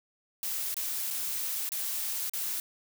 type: noise with dropouts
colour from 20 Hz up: blue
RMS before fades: -33 dBFS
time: 0.43-2.6 s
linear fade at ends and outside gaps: 1 ms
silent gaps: 0.743-0.767 / 1.104-1.108 / 1.691-1.719 / 2.296-2.335 s
effects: none